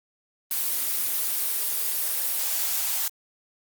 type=noise with high-pass filter sweep; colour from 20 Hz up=blue; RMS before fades=-26 dBFS; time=0.51-3.08 s; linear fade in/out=2 ms; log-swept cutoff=210 to 780 Hz; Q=1.9; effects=Opus 32 kbps